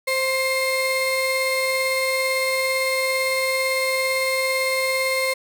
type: tone pair together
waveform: 35% pulse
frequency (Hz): 525.3 / 2119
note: C5 / C7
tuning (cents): +7 / +21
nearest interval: 2 octaves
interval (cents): 2414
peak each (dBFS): -21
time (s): 0.07-5.34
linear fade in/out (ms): 10
effects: none